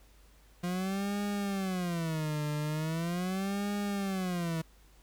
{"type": "tone with vibrato", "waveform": "40% pulse", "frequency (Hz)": 174.61, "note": "F3", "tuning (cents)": 0, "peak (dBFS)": -30, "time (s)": [0.63, 4.62], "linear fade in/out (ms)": 10, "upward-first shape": "sine", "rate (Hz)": 0.4, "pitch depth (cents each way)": 270, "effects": ["added 50 Hz sine -58 dBFS peak until 5.02 s", "pink hiss -64 dBFS RMS until 5.02 s"]}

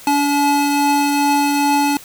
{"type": "tone pair together", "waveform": "square", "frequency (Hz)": [286.6, 857.4], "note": ["D4", "A5"], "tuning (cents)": [-42, -45], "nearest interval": "octave + perfect fifth", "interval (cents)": 1897, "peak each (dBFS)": -17, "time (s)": [0.07, 1.97], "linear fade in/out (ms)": 2, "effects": ["white hiss -39 dBFS RMS until 2.04 s"]}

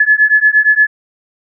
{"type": "beating tone pair", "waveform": "sine", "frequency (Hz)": [1710, 1718.6], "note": ["A6", "A6"], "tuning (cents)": [-50, -41], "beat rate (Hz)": 8.6, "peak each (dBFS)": -10, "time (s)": [0, 0.87], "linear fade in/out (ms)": 5, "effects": []}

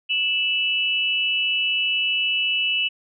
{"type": "tone pair together", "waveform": "sine", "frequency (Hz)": [2637, 2944], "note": ["E7", "F#7"], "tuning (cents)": [0, -9], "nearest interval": "major second", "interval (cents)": 191, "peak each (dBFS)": -22, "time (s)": [0.09, 2.89], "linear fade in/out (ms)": 20, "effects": []}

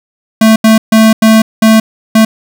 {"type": "tone bursts at uneven times", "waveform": "square", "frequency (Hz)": 220.8, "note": "A3", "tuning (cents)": 6, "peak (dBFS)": -3, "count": 6, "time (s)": [[0.41, 0.56], [0.64, 0.78], [0.92, 1.13], [1.22, 1.42], [1.62, 1.8], [2.15, 2.25]], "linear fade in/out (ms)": 5, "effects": []}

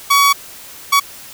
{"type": "tone bursts at uneven times", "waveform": "sawtooth", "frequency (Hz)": 1128, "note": "C#6", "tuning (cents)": 30, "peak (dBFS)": -5, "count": 2, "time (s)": [[0.1, 0.33], [0.92, 1]], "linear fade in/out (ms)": 10, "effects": ["white hiss -36 dBFS RMS until 1.33 s"]}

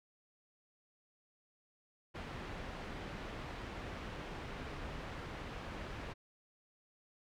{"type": "low-pass noise", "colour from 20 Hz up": "pink", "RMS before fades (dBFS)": -45, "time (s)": [2.14, 6.14], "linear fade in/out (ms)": 20, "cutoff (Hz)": 2700, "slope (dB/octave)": 12, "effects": []}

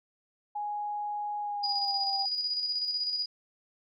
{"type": "tone with pitch glide", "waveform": "sine", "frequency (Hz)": [830.6, 789.4], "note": ["G#5", "G5"], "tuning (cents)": [0, 12], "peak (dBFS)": -31, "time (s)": [0.55, 2.26], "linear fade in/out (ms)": 10, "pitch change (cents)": -88, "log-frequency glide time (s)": [1.4, 2.09]}
{"type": "tone with tremolo", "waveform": "sine", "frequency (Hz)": 4907, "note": "D#8", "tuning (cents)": -25, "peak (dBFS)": -27, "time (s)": [1.63, 3.26], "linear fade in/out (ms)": 10, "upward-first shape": "square", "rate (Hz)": 16, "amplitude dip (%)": 40}
{"effects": []}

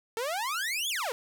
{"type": "exponential two-way sweep", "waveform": "sawtooth", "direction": "up then down", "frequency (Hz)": [435.4, 3539, 435.4], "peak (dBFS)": -26, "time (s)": [0.17, 1.12], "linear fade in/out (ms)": 0, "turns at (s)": 0.89, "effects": []}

